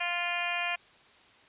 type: harmonic tone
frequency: 349.2 Hz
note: F4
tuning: in tune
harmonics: 2 / 3 / 4 / 5 / 6 / 7 / 8 / 9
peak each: -36 / -40 / -41 / -37 / -39 / -33 / -38 / -43 dBFS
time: 0-0.76 s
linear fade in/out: 10 ms
effects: white hiss -58 dBFS RMS until 1.48 s + resampled to 8000 Hz